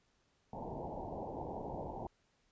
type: low-pass noise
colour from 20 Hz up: white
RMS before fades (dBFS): -43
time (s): 0.53-2.07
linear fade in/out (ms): 2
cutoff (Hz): 930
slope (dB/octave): 96
effects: pink hiss -75 dBFS RMS until 2.51 s + resampled to 16000 Hz